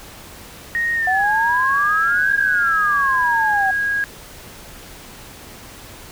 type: tone with pitch glide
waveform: sine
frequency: 1864.7 to 1642.2 Hz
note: A#6 to G#6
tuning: 0 to -20 cents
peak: -17 dBFS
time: 0.75-4.04 s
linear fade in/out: 0 ms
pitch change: -220 cents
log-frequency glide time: 0.95-1.27 s
type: exponential two-way sweep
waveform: sine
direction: up then down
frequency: 729 to 1633 to 754 Hz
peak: -17 dBFS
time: 1.07-3.71 s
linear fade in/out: 5 ms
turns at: 2.36 s
effects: pink hiss -39 dBFS RMS until 6.11 s